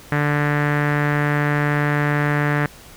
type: tone with low-pass filter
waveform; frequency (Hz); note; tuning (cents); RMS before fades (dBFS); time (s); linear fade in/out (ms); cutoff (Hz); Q
sawtooth; 146.83; D3; 0; -19; 0.12-2.66; 0; 1800; 3.9
effects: pink hiss -43 dBFS RMS until 2.96 s